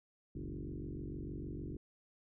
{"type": "tone with frequency modulation", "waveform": "sine", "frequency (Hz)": 103.83, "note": "G#2", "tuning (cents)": 0, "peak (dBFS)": -40, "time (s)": [0.35, 1.77], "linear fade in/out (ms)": 5, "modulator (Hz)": 46.6, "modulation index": 5.6, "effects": []}